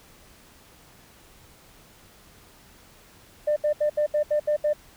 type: tone bursts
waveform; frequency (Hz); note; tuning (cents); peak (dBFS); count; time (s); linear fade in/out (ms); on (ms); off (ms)
sine; 598; D5; +31; -18; 8; 3.47-4.733; 10; 94; 73
effects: tanh soft clip ceiling -16 dBFS + pink hiss -53 dBFS RMS until 4.96 s